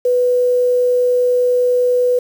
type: tone with quantisation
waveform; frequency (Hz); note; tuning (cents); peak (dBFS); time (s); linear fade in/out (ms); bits
sine; 495; B4; +4; -11; 0.05-2.19; 5; 6
effects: none